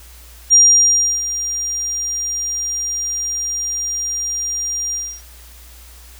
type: tone with ADSR envelope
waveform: sine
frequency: 5700 Hz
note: F8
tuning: 34 cents sharp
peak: -5 dBFS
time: 0.5-5.22 s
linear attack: 31 ms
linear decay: 680 ms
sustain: -14 dB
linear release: 280 ms
effects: added 60 Hz sine -40 dBFS peak until 6.19 s + white hiss -44 dBFS RMS until 6.19 s